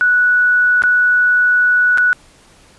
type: tone with dropouts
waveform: sine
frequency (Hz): 1474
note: F#6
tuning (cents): -7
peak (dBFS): -9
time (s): 0.01-2.13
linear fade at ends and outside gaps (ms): 0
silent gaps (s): 0.821-0.837 / 1.975-1.982
effects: pink hiss -47 dBFS RMS until 2.78 s + resampled to 24000 Hz